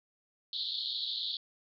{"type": "band-pass noise", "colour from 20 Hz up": "pink", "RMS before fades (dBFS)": -36, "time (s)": [0.53, 1.37], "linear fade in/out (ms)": 2, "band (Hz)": [3400, 4400], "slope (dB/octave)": 96, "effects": []}